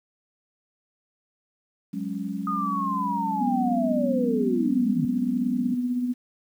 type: chord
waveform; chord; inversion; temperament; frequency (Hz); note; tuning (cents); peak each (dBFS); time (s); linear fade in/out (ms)
sine; F# suspended second; none; equal with one note detuned; 185 / 206.2 / 277.2; F#3 / G#3 / C#4; 0 / -12 / 0; -32 / -31 / -33; 1.93-5.75; 10
type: linear sweep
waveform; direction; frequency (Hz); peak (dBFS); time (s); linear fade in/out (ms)
sine; down; 1243 to 141.1; -25; 2.47-5.05; 2
type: tone with tremolo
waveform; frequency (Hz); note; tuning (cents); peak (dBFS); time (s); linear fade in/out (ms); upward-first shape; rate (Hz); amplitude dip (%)
sine; 246.9; B3; 0; -21; 3.4-6.14; 20; sine; 16; 45
effects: 9-bit